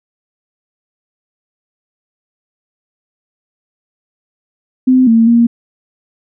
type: tone with pitch steps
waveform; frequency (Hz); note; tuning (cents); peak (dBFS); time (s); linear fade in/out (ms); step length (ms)
sine; 256.8 / 227.4 / 234.5; C4 / A#3 / A#3; -32 / -43 / +11; -5; 4.87-5.47; 10; 200
effects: none